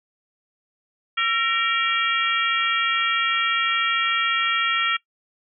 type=harmonic tone with a mistuned harmonic; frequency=466.2 Hz; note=A#4; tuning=in tune; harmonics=3 / 4 / 5 / 6 / 7; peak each=-23 / -27 / -26 / -28 / -27 dBFS; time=1.17-4.97 s; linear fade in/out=10 ms; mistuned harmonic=3; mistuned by=-63 cents; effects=noise-tail reverb RT60 0.1 s tail -21 dB re dry